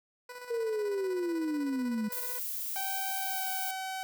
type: tone with tremolo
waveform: 15% pulse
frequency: 493.9 Hz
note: B4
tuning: in tune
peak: -35 dBFS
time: 0.29-2.39 s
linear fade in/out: 5 ms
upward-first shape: square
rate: 16 Hz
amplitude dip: 45%
type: linear sweep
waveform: sine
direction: down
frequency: 473.1 to 207.7 Hz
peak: -29 dBFS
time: 0.5-2.09 s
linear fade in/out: 10 ms
type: noise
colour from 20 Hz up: violet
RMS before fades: -36 dBFS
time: 2.12-3.71 s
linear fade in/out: 2 ms
type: tone with pitch glide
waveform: sawtooth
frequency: 772 to 760.5 Hz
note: G5 to F#5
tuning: -27 to +47 cents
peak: -31 dBFS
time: 2.76-4.03 s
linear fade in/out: 0 ms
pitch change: -26 cents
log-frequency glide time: 3.18-3.5 s
effects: none